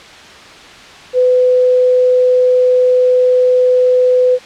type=tone; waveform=sine; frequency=503 Hz; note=B4; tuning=32 cents sharp; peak=-7 dBFS; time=1.13-4.39 s; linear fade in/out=50 ms; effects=white hiss -35 dBFS RMS until 4.45 s + low-pass 4000 Hz 12 dB/octave